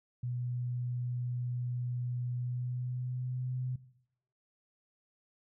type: tone with pitch glide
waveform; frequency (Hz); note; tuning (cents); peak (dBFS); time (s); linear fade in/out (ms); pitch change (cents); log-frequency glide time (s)
sine; 123 to 127.12; B2 to C3; -7 to -50; -33; 0.23-3.76; 5; +57; 2.34-3.55
effects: noise-tail reverb RT60 0.7 s tail -17 dB re dry